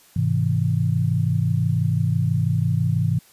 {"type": "chord", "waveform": "sine", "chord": "Ab augmented", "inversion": "none", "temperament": "just", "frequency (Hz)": [103.83, 129.78, 162.23], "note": ["Ab2", "C3", "E3"], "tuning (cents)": [0, -14, -27], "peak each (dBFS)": -22, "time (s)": [0.16, 3.19], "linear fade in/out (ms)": 5, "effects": ["white hiss -53 dBFS RMS until 3.32 s", "resampled to 32000 Hz"]}